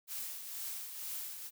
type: noise with tremolo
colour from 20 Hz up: blue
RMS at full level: -40 dBFS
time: 0.07-1.51 s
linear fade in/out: 50 ms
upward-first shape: triangle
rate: 2.1 Hz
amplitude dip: 55%
effects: none